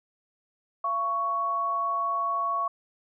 sine tone pair together, 682 / 1113.4 Hz, F5 / C#6, -41 / +7 cents, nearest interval minor sixth, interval 848 cents, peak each -34 / -25 dBFS, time 0.84-2.68 s, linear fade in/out 5 ms, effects none

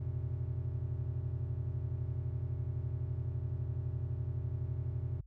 triangle chord, F suspended fourth, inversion none, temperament equal with one note detuned, 87.31 / 116.54 / 128.42 Hz, F2 / Bb2 / C3, 0 / 0 / -32 cents, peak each -36 / -37 / -37 dBFS, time 0-5.21 s, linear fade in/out 10 ms, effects added 50 Hz sine -53 dBFS peak until 5.26 s

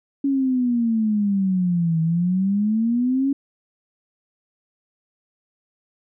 sine exponential two-way sweep, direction down then up, 280.4 to 160.3 to 280.4 Hz, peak -17 dBFS, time 0.24-3.33 s, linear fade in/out 5 ms, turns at 2.01 s, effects none

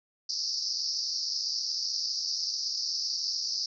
pink band-pass noise, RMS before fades -32 dBFS, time 0.29-3.66 s, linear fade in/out 5 ms, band 4600 to 5600 Hz, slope 96 dB/octave, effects none

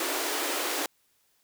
pink high-pass noise, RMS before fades -30 dBFS, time 0-0.86 s, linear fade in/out 2 ms, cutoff 280 Hz, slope 96 dB/octave, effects white hiss -69 dBFS RMS until 1.43 s

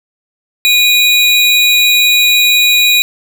square tone pair together, 2460 / 3898 Hz, D#7 / B7, -20 / -23 cents, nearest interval minor sixth, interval 797 cents, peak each -10 dBFS, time 0.65-3.02 s, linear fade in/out 0 ms, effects none

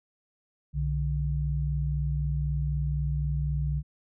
sine tone pair together, 62.89 / 146.83 Hz, B1 / D3, +32 / 0 cents, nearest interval octave + minor third, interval 1468 cents, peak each -28 dBFS, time 0.73-3.83 s, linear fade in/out 50 ms, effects none

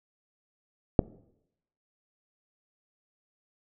click, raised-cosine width 2 ms, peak -4 dBFS, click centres 0.992 s, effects noise-tail reverb RT60 0.8 s tail -22 dB re dry

